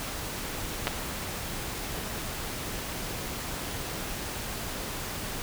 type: clicks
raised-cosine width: 0.3 ms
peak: -9 / -13 dBFS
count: 2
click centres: 0.871 / 0.878 s
effects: pink hiss -35 dBFS RMS until 5.42 s